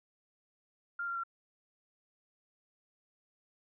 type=tone with pitch steps; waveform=sine; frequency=1396.9 / 1381.7 / 1366.6 Hz; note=F6 / F6 / F6; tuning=0 / -19 / -38 cents; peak=-34 dBFS; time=0.99-1.236 s; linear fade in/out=5 ms; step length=82 ms; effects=none

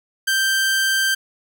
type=tone; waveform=sawtooth; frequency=1568 Hz; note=G6; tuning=in tune; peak=-13 dBFS; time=0.27-1.15 s; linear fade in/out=10 ms; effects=none

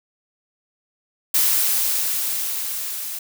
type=noise with level ramp; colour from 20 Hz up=blue; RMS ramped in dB=-17 to -30 dBFS; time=1.34-3.19 s; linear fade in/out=5 ms; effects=none

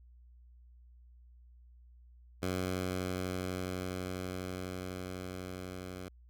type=tone with level ramp; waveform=10% pulse; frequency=92.1 Hz; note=F#2; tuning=7 cents flat; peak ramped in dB=-24 to -34 dBFS; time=2.42-6.09 s; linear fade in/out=10 ms; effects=added 60 Hz sine -55 dBFS peak until 6.29 s

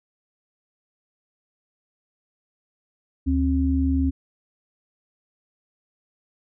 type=tone pair together; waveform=sine; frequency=75 / 267.3 Hz; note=D2 / C4; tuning=+37 / +37 cents; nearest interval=octave + minor seventh; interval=2200 cents; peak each=-21 dBFS; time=3.26-4.11 s; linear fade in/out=20 ms; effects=none

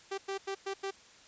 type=tone bursts at uneven times; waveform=sawtooth; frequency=390.6 Hz; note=G4; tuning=6 cents flat; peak=-30 dBFS; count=5; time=0.11-0.18 / 0.28-0.38 / 0.47-0.55 / 0.66-0.74 / 0.83-0.91 s; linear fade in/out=10 ms; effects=white hiss -57 dBFS RMS until 1.27 s + resampled to 16000 Hz

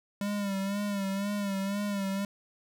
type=tone with vibrato; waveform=square; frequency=199.6 Hz; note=G3; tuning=32 cents sharp; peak=-30 dBFS; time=0.21-2.25 s; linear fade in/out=2 ms; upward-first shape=sine; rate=2 Hz; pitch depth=54 cents each way; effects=none

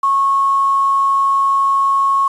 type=tone with quantisation; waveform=sine; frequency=1097 Hz; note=C#6; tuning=18 cents flat; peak=-11 dBFS; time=0.03-2.28 s; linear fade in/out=5 ms; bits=6; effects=resampled to 24000 Hz

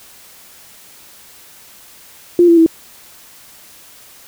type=tone with pitch steps; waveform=sine; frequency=349.2 / 337.7 / 326.6 Hz; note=F4 / E4 / E4; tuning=0 / +42 / -16 cents; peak=-5 dBFS; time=2.39-2.663 s; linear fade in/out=2 ms; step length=91 ms; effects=white hiss -42 dBFS RMS until 4.27 s

